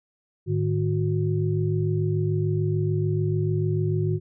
sine tone cluster, 106 / 152.8 / 364.4 Hz, G#2 / D#3 / F#4, +36 / -31 / -26 cents, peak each -24 / -25 / -28 dBFS, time 0.46-4.2 s, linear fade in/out 50 ms, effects none

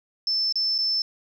sine tone with dropouts, 5290 Hz, E8, 5 cents sharp, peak -21 dBFS, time 0.27-1.02 s, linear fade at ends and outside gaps 2 ms, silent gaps 0.525-0.556 / 0.781-0.786 s, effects 9-bit

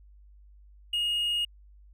sine tone with hard clipping, 2864 Hz, F7, 43 cents sharp, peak -26 dBFS, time 0.93-1.45 s, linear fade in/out 5 ms, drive 2 dB, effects added 50 Hz sine -51 dBFS peak until 1.93 s

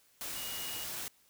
sine tone in noise, 2882 Hz, F#7, 46 cents flat, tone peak -44 dBFS, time 0.36-0.84 s, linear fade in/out 0 ms, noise white, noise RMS -40 dBFS, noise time 0.21-1.08 s, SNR -7 dB, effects white hiss -67 dBFS RMS until 1.29 s

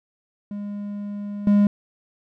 triangle tone with level steps, 204.4 Hz, G#3, 27 cents flat, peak -26 / -11 dBFS, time 0.51-1.67 s, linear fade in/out 2 ms, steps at 1.47 s, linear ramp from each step 2 ms, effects none

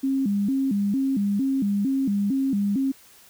sine tone with vibrato, 233.1 Hz, A#3, in tune, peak -20 dBFS, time 0.03-2.92 s, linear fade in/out 10 ms, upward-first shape square, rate 2.2 Hz, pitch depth 250 cents each way, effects white hiss -52 dBFS RMS until 3.29 s

